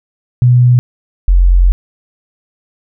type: tone pair in turn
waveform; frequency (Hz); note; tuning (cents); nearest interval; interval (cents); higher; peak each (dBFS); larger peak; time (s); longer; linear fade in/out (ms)
sine; 123.47 / 44.6; B2 / F1; 0 / +37; octave + tritone; 1763; first; -4; neither; 0.42-0.79 / 1.28-1.72; second; 0
effects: none